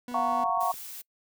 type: tone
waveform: 40% pulse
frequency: 245.2 Hz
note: B3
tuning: 12 cents flat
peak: -35 dBFS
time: 0.08-0.44 s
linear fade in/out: 2 ms
type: clicks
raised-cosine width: 1 ms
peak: -36 dBFS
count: 10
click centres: 0.116 / 0.191 / 0.286 / 0.326 / 0.402 / 0.457 / 0.494 / 0.575 / 0.631 / 0.741 s
type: chord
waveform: sine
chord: Gb major seventh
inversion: third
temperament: just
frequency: 693.7 / 740 / 925 / 1110 Hz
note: F5 / Gb5 / Bb5 / Db6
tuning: -12 / 0 / -14 / +2 cents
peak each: -30 / -30 / -31 / -28 dBFS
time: 0.14-0.72 s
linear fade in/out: 5 ms
type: noise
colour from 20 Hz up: blue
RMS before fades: -41 dBFS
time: 0.6-1.02 s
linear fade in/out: 10 ms
effects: noise-tail reverb RT60 0.1 s tail -25 dB re dry